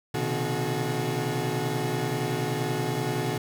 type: tone cluster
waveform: 30% pulse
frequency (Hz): 122.4 / 132.9 / 155.1 / 364.8 / 428.8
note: B2 / C3 / D#3 / F#4 / A4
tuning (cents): -15 / +27 / -5 / -24 / -45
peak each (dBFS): -30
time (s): 0.14-3.38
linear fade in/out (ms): 5
effects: none